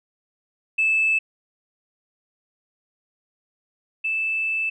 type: tone pair in turn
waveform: sine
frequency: 2623 / 2634 Hz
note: E7 / E7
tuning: -9 / -2 cents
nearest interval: unison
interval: 7 cents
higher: second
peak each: -16 / -21 dBFS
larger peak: first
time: 0.78-1.19 / 4.04-4.7 s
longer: second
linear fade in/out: 10 ms
effects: tanh soft clip ceiling -12 dBFS